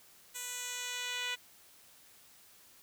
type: tone with band-pass filter sweep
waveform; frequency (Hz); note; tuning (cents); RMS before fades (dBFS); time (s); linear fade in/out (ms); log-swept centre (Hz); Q
10% pulse; 493.2; B4; -2; -39; 0.34-1.36; 20; 9300 to 3300; 1.2
effects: white hiss -60 dBFS RMS until 2.82 s